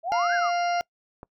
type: exponential two-way sweep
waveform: sine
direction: up then down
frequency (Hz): 630 to 1665 to 1069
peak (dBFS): -25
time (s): 0.03-0.51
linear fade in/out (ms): 50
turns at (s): 0.34
type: harmonic tone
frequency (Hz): 698.5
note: F5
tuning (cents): 0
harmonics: 1 / 2 / 3 / 4 / 6 / 7 / 8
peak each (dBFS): -23 / -33 / -36 / -39 / -43 / -45 / -41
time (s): 0.12-0.81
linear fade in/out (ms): 0
type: click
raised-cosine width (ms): 1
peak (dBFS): -26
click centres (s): 1.231
effects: noise-tail reverb RT60 0.1 s tail -25 dB re dry